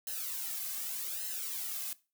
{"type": "noise with flanger", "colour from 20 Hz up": "blue", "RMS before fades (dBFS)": -38, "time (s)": [0.07, 1.93], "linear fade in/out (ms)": 2, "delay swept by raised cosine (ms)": [0.86, 2.16], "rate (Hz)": 0.84, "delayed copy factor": -0.8, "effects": ["noise-tail reverb RT60 0.3 s tail -19 dB re dry"]}